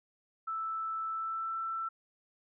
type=tone with pitch glide; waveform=sine; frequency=1318.5 to 1333.8 Hz; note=E6 to E6; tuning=0 to +20 cents; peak=-33 dBFS; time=0.47-1.89 s; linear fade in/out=10 ms; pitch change=+20 cents; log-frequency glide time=1.09-1.56 s; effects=none